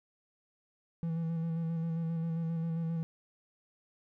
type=tone with vibrato; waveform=triangle; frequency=164.81 Hz; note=E3; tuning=in tune; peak=-29 dBFS; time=1.03-3.03 s; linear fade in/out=0 ms; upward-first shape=square; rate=7.5 Hz; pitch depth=22 cents each way; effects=none